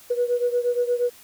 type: beating tone pair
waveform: sine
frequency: 483.8 / 492.3 Hz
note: B4 / B4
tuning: -36 / -6 cents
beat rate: 8.5 Hz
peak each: -21 / -24 dBFS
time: 0.1-1.1 s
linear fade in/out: 10 ms
effects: tanh soft clip ceiling -12 dBFS + white hiss -49 dBFS RMS until 1.23 s